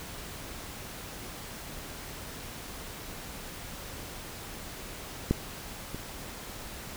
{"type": "clicks", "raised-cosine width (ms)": 3, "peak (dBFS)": [-10, -24], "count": 2, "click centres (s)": [5.31, 5.946], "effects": ["pink hiss -42 dBFS RMS until 6.96 s"]}